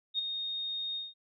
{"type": "tone with ADSR envelope", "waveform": "sine", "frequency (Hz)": 3703, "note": "A#7", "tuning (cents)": -12, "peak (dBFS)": -26, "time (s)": [0.14, 1.14], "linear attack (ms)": 47, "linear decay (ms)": 12, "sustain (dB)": -7, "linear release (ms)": 180, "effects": []}